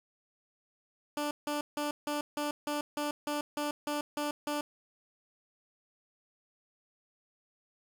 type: tone bursts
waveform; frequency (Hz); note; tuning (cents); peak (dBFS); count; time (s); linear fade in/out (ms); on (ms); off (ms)
15% pulse; 294.3; D4; +4; -25; 12; 1.17-4.61; 2; 140; 160
effects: none